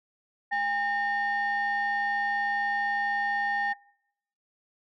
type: tone pair together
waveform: sine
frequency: 810 / 1827.9 Hz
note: G#5 / A#6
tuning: -43 / -34 cents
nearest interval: octave + major second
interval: 1409 cents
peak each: -26 dBFS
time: 0.51-3.74 s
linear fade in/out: 20 ms
effects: noise-tail reverb RT60 0.8 s tail -25 dB re dry + tanh soft clip ceiling -21 dBFS